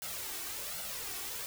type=noise with flanger; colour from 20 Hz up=white; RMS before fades=-40 dBFS; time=0.02-1.46 s; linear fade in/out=0 ms; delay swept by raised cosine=1.4 to 2.7 ms; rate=1.3 Hz; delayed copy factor=+0.6; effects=none